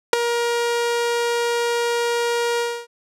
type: tone with ADSR envelope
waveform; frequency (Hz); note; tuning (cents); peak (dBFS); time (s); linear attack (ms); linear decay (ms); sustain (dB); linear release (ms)
sawtooth; 473; A#4; +25; -3; 0.13-2.87; 3; 8; -12; 280
effects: low-pass 10000 Hz 12 dB/octave